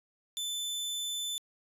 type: tone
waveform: sawtooth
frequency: 3520 Hz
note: A7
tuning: in tune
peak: -30 dBFS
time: 0.37-1.38 s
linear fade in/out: 0 ms
effects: resampled to 32000 Hz